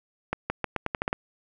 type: accelerating click train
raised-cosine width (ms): 0.5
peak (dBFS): -11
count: 9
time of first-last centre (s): 0.33-1.129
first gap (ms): 170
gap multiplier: 0.84
effects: none